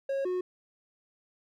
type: tone pair in turn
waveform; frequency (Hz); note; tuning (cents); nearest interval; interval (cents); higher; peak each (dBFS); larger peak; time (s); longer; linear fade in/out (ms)
triangle; 546 / 364.4; C#5 / F#4; -26 / -26; perfect fifth; 700; first; -26; neither; 0.09-0.25 / 0.25-0.41; neither; 5
effects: none